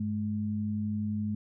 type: tone pair together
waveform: sine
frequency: 100 / 211.7 Hz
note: G2 / G#3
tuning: +35 / +33 cents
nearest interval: octave + minor second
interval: 1298 cents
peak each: -34 / -30 dBFS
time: 0-1.35 s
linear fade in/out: 5 ms
effects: none

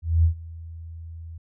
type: tone with ADSR envelope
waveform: sine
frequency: 82.41 Hz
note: E2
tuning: in tune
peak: -13 dBFS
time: 0.02-1.38 s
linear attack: 220 ms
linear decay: 100 ms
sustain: -22 dB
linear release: 6 ms
effects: none

